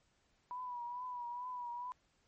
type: tone with vibrato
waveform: sine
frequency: 979 Hz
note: B5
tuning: 15 cents flat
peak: -40 dBFS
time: 0.51-1.92 s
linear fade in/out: 0 ms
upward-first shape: triangle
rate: 2.3 Hz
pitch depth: 56 cents each way
effects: pink hiss -75 dBFS RMS until 2.27 s + MP3 32 kbps